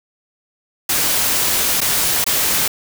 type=noise with dropouts; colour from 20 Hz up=white; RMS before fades=-17 dBFS; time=0.89-2.68 s; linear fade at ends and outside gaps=5 ms; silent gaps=1.806-1.814 / 2.243-2.264 s; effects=none